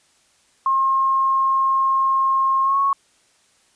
sine tone with pitch glide, 1071 to 1103.7 Hz, C6 to C#6, +40 to -8 cents, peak -15 dBFS, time 0.66-2.93 s, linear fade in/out 2 ms, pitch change +52 cents, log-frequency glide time 2.63-2.78 s, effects white hiss -59 dBFS RMS until 3.75 s + resampled to 22050 Hz

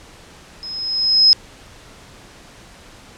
sine tone with level ramp, 5120 Hz, D#8, 49 cents sharp, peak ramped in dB -28 to -5 dBFS, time 0.63-1.33 s, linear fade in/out 0 ms, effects pink hiss -43 dBFS RMS until 3.17 s + low-pass 8000 Hz 12 dB/octave

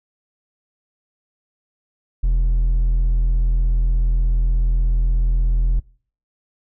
sine tone with hard clipping, 41.68 Hz, E1, 20 cents sharp, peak -15 dBFS, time 2.23-5.8 s, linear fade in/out 10 ms, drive 3 dB, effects noise-tail reverb RT60 0.5 s tail -24 dB re dry

